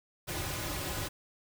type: noise with comb filter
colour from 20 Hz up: pink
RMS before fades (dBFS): -36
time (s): 0.27-1.09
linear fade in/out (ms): 20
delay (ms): 4.4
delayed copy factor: -0.75
effects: none